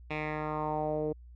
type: tone with low-pass filter sweep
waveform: 10% pulse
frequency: 153.1 Hz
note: D#3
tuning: 28 cents flat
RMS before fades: -33 dBFS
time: 0.1-1.13 s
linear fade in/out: 10 ms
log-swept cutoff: 2700 to 430 Hz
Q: 3.2
effects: added 60 Hz sine -48 dBFS peak until 1.35 s